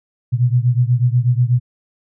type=beating tone pair; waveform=sine; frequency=120 / 128.2 Hz; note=B2 / C3; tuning=-49 / -35 cents; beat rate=8.2 Hz; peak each=-14 / -16 dBFS; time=0.32-1.6 s; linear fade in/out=20 ms; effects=none